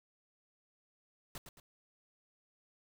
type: noise with echo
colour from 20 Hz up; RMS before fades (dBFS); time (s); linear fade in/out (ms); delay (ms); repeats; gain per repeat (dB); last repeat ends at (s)
pink; -45; 1.35-1.38; 2; 110; 2; -7; 1.6
effects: none